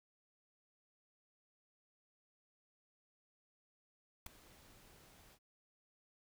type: noise with ADSR envelope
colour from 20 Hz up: pink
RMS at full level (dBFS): -42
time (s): 4.26-5.39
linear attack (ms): 5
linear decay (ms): 5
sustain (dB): -21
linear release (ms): 60
effects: none